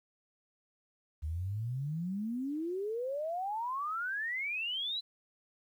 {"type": "exponential sweep", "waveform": "sine", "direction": "up", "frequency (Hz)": [73.42, 4051], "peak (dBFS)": -33, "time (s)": [1.22, 5.01], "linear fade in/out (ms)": 20, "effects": ["11-bit"]}